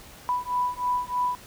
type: beating tone pair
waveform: sine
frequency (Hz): 987.8 / 991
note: B5 / B5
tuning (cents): 0 / +6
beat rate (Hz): 3.2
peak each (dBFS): -27 / -27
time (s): 0.29-1.35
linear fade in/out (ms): 0
effects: pink hiss -47 dBFS RMS until 1.46 s